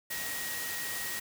sine tone in noise, 1890 Hz, A#6, 23 cents sharp, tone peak -39 dBFS, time 0.1-1.2 s, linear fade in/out 10 ms, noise white, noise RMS -37 dBFS, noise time 0.1-1.2 s, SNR -5 dB, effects none

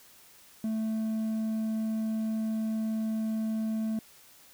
sine tone with hard clipping, 220 Hz, A3, in tune, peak -29 dBFS, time 0.64-3.99 s, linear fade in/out 2 ms, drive 3 dB, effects white hiss -56 dBFS RMS until 4.53 s

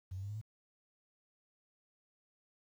sine tone with pitch steps, 92.3 / 96.28 / 100.42 / 104.75 / 109.26 Hz, F#2 / G2 / G2 / G#2 / A2, -4 / -31 / +42 / +15 / -12 cents, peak -39 dBFS, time 0.11-0.415 s, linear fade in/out 10 ms, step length 61 ms, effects 11-bit

